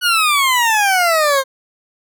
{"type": "exponential sweep", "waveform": "20% pulse", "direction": "down", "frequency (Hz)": [1480, 523.3], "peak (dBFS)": -7, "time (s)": [0.01, 1.44], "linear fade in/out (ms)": 50, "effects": []}